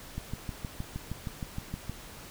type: click train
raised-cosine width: 5 ms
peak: -22 dBFS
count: 12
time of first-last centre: 0.18-1.896 s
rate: 6.41 Hz
effects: pink hiss -47 dBFS RMS until 2.3 s